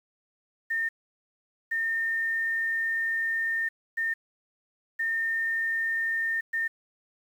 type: tone bursts at uneven times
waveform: sine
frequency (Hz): 1818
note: A#6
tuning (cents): -44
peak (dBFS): -25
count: 5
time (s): 0.7-0.89 / 1.71-3.69 / 3.97-4.14 / 4.99-6.41 / 6.53-6.68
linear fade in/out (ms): 10
effects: 9-bit